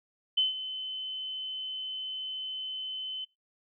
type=tone with ADSR envelope; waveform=sine; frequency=3047 Hz; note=G7; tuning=50 cents flat; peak=-21 dBFS; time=0.37-3.25 s; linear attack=9 ms; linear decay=150 ms; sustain=-13 dB; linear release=11 ms; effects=noise-tail reverb RT60 0.2 s tail -19 dB re dry